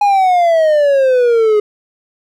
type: exponential sweep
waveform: triangle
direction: down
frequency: 830.6 to 415.3 Hz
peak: -6 dBFS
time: 0.01-1.6 s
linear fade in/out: 5 ms
effects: none